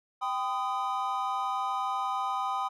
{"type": "chord", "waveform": "triangle", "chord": "G augmented", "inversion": "none", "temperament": "equal with one note detuned", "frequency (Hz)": [784, 1012.6, 1244.5], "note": ["G5", "B5", "D#6"], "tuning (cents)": [0, 43, 0], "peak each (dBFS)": -31, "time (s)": [0.21, 2.69], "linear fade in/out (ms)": 20, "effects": []}